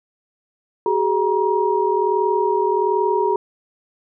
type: tone cluster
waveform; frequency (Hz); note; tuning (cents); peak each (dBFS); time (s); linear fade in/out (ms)
sine; 378.3 / 419.6 / 948; F#4 / G#4 / A#5; +38 / +18 / +29; -20; 0.86-3.36; 2
effects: none